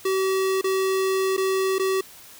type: tone with dropouts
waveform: square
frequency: 381.7 Hz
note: G4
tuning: 46 cents flat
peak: -21 dBFS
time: 0.05-2.01 s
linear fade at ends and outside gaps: 5 ms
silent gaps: 0.613-0.641 / 1.367-1.377 / 1.784-1.795 s
effects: white hiss -46 dBFS RMS until 2.39 s